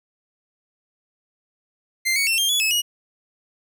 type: tone with pitch steps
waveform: sawtooth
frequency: 2088 / 2231 / 2698 / 3197 / 3405 / 2590 / 2895 Hz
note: C7 / C#7 / E7 / G7 / G#7 / E7 / F#7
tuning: -4 / +11 / +40 / +33 / +42 / -31 / -38 cents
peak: -15 dBFS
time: 2.05-2.82 s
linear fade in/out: 20 ms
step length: 110 ms
effects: none